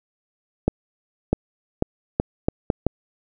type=accelerating click train; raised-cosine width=2 ms; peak=-4 dBFS; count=7; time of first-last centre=0.68-2.866 s; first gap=650 ms; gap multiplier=0.76; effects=none